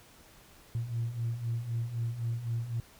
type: beating tone pair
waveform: sine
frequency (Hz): 113.9 / 117.8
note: A#2 / A#2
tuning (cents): -40 / +19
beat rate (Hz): 3.9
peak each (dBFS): -36 / -31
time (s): 0.75-2.8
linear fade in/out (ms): 0
effects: tanh soft clip ceiling -25 dBFS + pink hiss -57 dBFS RMS until 2.99 s